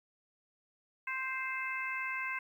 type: harmonic tone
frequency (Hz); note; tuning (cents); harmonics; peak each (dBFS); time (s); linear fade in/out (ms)
523.3; C5; 0; 2 / 3 / 4 / 5; -41 / -40 / -38 / -41; 1.07-2.39; 5
effects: 11-bit

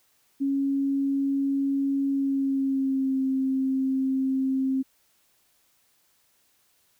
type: tone with pitch glide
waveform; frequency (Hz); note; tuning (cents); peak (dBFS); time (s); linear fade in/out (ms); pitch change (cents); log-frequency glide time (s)
sine; 275.7 to 265.2; C#4 to C4; -9 to +23; -22; 0.4-4.83; 20; -68; 2.09-3.21
effects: white hiss -66 dBFS RMS until 6.99 s

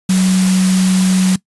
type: tone in noise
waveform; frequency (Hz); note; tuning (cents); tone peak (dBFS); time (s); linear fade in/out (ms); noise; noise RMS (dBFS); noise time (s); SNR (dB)
sine; 186.7; F#3; +16; -9; 0.09-1.36; 5; white; -21; 0.09-1.36; +9
effects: noise-tail reverb RT60 0.1 s tail -20 dB re dry + resampled to 24000 Hz

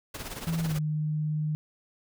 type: noise with tremolo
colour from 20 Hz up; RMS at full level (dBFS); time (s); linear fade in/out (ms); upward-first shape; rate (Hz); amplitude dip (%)
pink; -36; 0.14-0.79; 5; sine; 18; 65
type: tone with pitch glide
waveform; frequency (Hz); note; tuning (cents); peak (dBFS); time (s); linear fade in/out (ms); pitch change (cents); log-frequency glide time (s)
sine; 164.81 to 152.89; E3 to D#3; 0 to -30; -26; 0.47-1.55; 0; -130; 0.63-0.75
effects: none

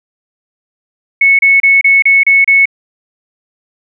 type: tone bursts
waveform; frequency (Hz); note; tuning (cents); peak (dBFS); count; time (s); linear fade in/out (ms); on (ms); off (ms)
sine; 2204; C#7; -11; -4; 7; 1.21-2.656; 5; 180; 31
effects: none

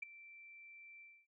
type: tone with ADSR envelope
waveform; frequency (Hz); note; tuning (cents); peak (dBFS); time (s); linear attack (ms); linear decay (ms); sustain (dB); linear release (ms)
sine; 2342; D7; -5; -36; 0.02-1.27; 9; 8; -18; 260
effects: tanh soft clip ceiling -32 dBFS

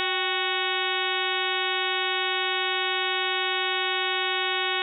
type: harmonic tone with a mistuned harmonic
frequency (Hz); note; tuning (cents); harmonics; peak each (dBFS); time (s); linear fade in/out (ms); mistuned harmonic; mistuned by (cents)
370; F#4; 0; 1 / 2 / 3 / 4 / 5 / 6 / 7 / 8 / 9 / 10; -33 / -33 / -33 / -33 / -33 / -33 / -33 / -33 / -33 / -33; 0-4.82; 0; 2; +82
effects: none

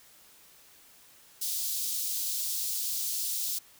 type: high-pass noise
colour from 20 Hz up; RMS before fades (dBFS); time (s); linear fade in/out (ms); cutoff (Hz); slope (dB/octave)
white; -32; 1.41-3.59; 10; 3800; 24
effects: white hiss -57 dBFS RMS until 3.79 s

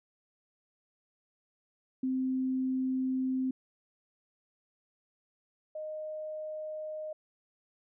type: tone pair in turn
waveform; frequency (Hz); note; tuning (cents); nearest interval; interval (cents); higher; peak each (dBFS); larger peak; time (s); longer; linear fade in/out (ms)
sine; 260 / 618.4; C4 / D#5; -11 / -11; octave + minor third; 1500; second; -28 / -36; first; 2.03-3.51 / 5.75-7.13; first; 5
effects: none

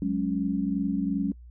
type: chord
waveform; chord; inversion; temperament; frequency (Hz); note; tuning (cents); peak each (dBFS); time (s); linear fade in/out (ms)
sine; F# suspended second; none; equal; 185 / 207.7 / 277.2; F#3 / G#3 / C#4; 0 / 0 / 0; -29 / -29 / -28; 0.02-1.32; 2
effects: noise-tail reverb RT60 0.1 s tail -26 dB re dry + added 60 Hz sine -44 dBFS peak until 1.5 s

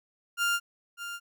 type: tone with echo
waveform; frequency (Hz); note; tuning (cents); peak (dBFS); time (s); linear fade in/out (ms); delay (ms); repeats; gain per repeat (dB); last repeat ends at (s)
30% pulse; 1400; F6; +4; -22; 0.37-0.6; 50; 600; 1; -11; 1.2
effects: none

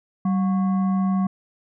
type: tone with frequency modulation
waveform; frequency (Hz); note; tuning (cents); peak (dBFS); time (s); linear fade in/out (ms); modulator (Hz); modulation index
sine; 192; G3; -36; -18; 0.25-1.27; 5; 913; 0.35
effects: none

